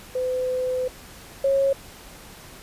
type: tone pair in turn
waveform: sine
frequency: 508 / 546.5 Hz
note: B4 / C#5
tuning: +49 / -25 cents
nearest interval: minor second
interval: 126 cents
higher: second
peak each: -22 / -17 dBFS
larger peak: second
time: 0.15-0.88 / 1.44-1.73 s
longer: first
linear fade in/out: 5 ms
effects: pink hiss -44 dBFS RMS until 2.62 s + resampled to 32000 Hz